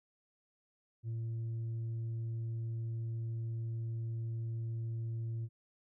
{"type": "tone with tanh clipping", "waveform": "sine", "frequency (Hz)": 114.2, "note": "A#2", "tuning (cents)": -35, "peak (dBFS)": -36, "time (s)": [1.03, 5.49], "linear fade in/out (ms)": 50, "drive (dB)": 2, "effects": []}